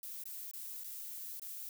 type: noise with dropouts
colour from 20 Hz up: violet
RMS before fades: -45 dBFS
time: 0.03-1.69 s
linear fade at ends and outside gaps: 2 ms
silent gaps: 0.238-0.255 / 0.513-0.535 / 0.837-0.842 / 1.397-1.418 s
effects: none